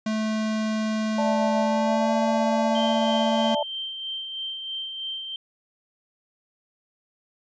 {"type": "tone with pitch glide", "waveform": "square", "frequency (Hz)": [217.5, 225.2], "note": ["A3", "A3"], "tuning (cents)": [-20, 40], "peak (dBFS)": -24, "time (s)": [0.06, 3.55], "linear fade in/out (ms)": 5, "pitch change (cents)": 60, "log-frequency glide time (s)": [1.6, 2.14]}
{"type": "chord", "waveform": "sine", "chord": "D suspended second", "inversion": "none", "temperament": "equal", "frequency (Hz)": [587.3, 659.3, 880], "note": ["D5", "E5", "A5"], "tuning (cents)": [0, 0, 0], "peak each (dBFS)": [-25, -30, -26], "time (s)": [1.18, 3.63], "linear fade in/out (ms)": 5}
{"type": "noise with exponential decay", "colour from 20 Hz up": "blue", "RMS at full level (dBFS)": -40, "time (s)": [1.2, 1.61], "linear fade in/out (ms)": 1, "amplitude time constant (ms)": 89}
{"type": "tone with tremolo", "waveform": "sine", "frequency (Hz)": 3136, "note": "G7", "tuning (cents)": 0, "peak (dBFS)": -28, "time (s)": [2.75, 5.36], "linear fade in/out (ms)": 2, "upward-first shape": "sine", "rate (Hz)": 3.1, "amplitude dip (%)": 40}
{"effects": ["resampled to 16000 Hz"]}